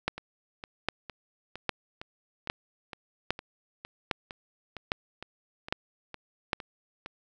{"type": "two click trains", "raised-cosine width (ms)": 0.3, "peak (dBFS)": [-23, -10], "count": [16, 9], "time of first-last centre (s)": [[0.18, 7.061], [0.08, 6.532]], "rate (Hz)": [2.18, 1.24], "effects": []}